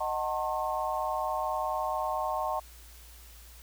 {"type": "chord", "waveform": "sine", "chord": "D# diminished seventh", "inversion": "none", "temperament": "just", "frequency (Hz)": [622.3, 746.7, 896, 1075.3], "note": ["D#5", "F#5", "A5", "C6"], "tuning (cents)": [0, 16, 31, 47], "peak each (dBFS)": -34, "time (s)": [0, 2.6], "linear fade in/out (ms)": 10, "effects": ["added 58 Hz sine -50 dBFS peak until 3.62 s", "white hiss -54 dBFS RMS until 3.62 s"]}